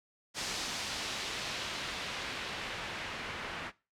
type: noise with low-pass filter sweep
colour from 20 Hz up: white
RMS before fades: -39 dBFS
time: 0.34-3.72 s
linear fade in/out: 50 ms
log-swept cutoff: 5600 to 2100 Hz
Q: 1
effects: noise-tail reverb RT60 0.3 s tail -20 dB re dry